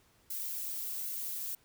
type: noise with flanger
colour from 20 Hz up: violet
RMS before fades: -38 dBFS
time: 0.3-1.55 s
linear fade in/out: 5 ms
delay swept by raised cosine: 1.6 to 4.1 ms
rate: 1.3 Hz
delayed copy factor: -0.75
effects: pink hiss -67 dBFS RMS until 1.64 s